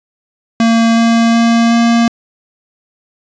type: tone with pitch steps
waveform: square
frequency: 228.6 / 230.1 / 231.5 / 233 Hz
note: A#3 / A#3 / A#3 / A#3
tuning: -34 / -22 / -12 / -1 cents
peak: -8 dBFS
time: 0.6-2.08 s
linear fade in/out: 2 ms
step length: 370 ms
effects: resampled to 16000 Hz + 7-bit